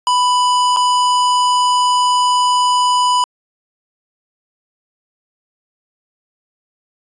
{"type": "tone with dropouts", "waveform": "square", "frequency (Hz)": 992, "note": "B5", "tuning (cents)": 7, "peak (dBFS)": -12, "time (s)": [0.07, 3.24], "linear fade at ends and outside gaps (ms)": 1, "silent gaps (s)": [0.763, 0.769], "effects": ["resampled to 22050 Hz"]}